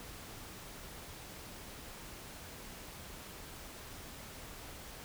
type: silence
effects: pink hiss -49 dBFS RMS until 5.04 s